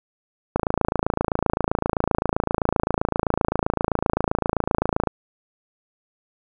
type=click train; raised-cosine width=1 ms; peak=-5 dBFS; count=126; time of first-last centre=0.56-5.073 s; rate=27.7 Hz; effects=none